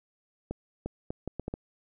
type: accelerating click train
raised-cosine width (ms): 2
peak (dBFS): -20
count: 7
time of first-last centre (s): 0.51-1.539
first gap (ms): 350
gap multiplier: 0.7
effects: none